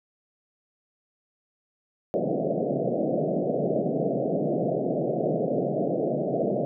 white band-pass noise, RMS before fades -26 dBFS, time 2.14-6.65 s, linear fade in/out 0 ms, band 130 to 690 Hz, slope 96 dB/octave, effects none

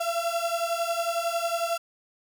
35% pulse beating tone pair, 672 / 683 Hz, E5 / F5, +33 / -39 cents, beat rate 11 Hz, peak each -27 / -27 dBFS, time 0-1.78 s, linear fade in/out 10 ms, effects none

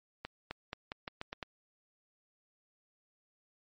accelerating click train, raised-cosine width 0.3 ms, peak -22 dBFS, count 8, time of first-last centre 0.25-1.428 s, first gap 260 ms, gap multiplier 0.85, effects MP3 32 kbps

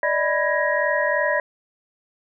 sine tone cluster, 585 / 628 / 989 / 1658 / 1885 Hz, D5 / D#5 / B5 / G#6 / A#6, -7 / +16 / +2 / -3 / +19 cents, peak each -23 / -26 / -26 / -26 / -24 dBFS, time 0.03-1.4 s, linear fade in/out 2 ms, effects none

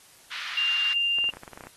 pink band-pass noise, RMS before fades -36 dBFS, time 0.31-0.94 s, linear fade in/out 10 ms, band 1400 to 4200 Hz, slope 24 dB/octave
sine tone, 2794 Hz, F7, in tune, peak -22 dBFS, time 0.57-1.3 s, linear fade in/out 2 ms
clicks, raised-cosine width 0.5 ms, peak -27 dBFS, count 12, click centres 1.186 / 1.242 / 1.29 / 1.337 / 1.37 / 1.434 / 1.478 / 1.533 / 1.575 / 1.608 / 1.638 / 1.67 s
effects white hiss -54 dBFS RMS until 1.76 s + AAC 32 kbps

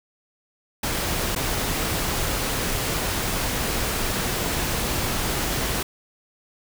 pink noise with dropouts, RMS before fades -25 dBFS, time 0.83-5.83 s, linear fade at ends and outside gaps 5 ms, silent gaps 1.351-1.36 s, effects none

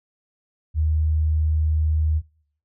sine tone, 77.78 Hz, D#2, in tune, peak -17 dBFS, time 0.74-2.22 s, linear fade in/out 50 ms, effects noise-tail reverb RT60 0.7 s tail -26 dB re dry

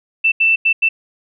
sine tone bursts at uneven times, 2665 Hz, E7, 18 cents sharp, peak -10 dBFS, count 4, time 0.24-0.32 / 0.4-0.56 / 0.65-0.73 / 0.82-0.89 s, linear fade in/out 10 ms, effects none

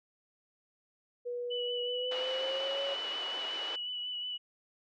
sine tone with pitch glide, 485.8 to 554.8 Hz, B4 to C#5, -29 to +1 cents, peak -34 dBFS, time 1.25-2.95 s, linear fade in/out 20 ms, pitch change +230 cents, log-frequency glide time 1.84-2.79 s
sine tone with vibrato, 2960 Hz, F#7, in tune, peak -35 dBFS, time 1.5-4.38 s, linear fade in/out 20 ms, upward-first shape sine, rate 5.5 Hz, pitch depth 22 cents each way
pink band-pass noise, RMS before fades -43 dBFS, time 2.11-3.76 s, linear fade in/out 5 ms, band 420 to 4400 Hz, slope 24 dB/octave
effects none

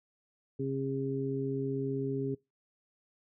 harmonic tone, 135.5 Hz, C#3, 39 cents flat, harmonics 1 / 2 / 3, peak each -35 / -35 / -35 dBFS, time 0.59-2.35 s, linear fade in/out 10 ms, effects noise-tail reverb RT60 0.2 s tail -22 dB re dry

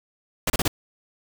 pink noise bursts, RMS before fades -22 dBFS, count 4, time 0.47-0.68 s, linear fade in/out 5 ms, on 30 ms, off 30 ms, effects none

